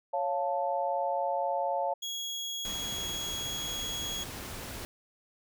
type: chord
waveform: sine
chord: Db augmented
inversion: none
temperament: equal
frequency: 554.4 / 698.5 / 880 Hz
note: Db5 / F5 / A5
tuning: 0 / 0 / 0 cents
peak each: -32 dBFS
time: 0.13-1.94 s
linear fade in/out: 10 ms
type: tone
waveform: 30% pulse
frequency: 3322 Hz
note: G#7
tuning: in tune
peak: -31 dBFS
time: 2.02-4.24 s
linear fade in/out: 10 ms
type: noise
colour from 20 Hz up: pink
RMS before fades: -41 dBFS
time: 2.65-4.85 s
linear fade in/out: 0 ms
effects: none